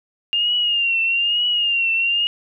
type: tone with vibrato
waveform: sine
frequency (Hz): 2806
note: F7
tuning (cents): +8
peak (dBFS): -16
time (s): 0.33-2.27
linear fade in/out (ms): 0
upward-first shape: triangle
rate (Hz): 1.1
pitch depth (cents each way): 83
effects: none